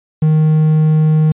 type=tone with quantisation; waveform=triangle; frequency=155.56 Hz; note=D#3; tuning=in tune; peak=-6 dBFS; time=0.22-1.32 s; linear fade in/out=5 ms; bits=6; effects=resampled to 8000 Hz